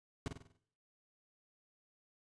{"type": "noise with echo", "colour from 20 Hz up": "brown", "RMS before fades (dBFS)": -38, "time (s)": [0.26, 0.28], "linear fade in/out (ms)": 0, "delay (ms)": 48, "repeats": 6, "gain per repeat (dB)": -6, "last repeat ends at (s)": 0.568, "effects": ["noise-tail reverb RT60 0.6 s tail -17 dB re dry", "resampled to 22050 Hz"]}